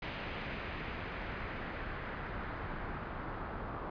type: noise with low-pass filter sweep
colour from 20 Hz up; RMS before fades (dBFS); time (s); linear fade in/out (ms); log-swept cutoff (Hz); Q
pink; -41; 0.02-3.9; 5; 2600 to 1200; 1.6
effects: resampled to 11025 Hz